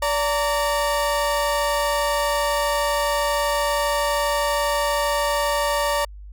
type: tone pair together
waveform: 30% pulse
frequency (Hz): 578 / 918.3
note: D5 / A#5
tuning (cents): -28 / -26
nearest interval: minor sixth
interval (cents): 802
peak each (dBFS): -19 / -21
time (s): 0.02-6.05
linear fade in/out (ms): 5
effects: added 50 Hz sine -36 dBFS peak until 6.32 s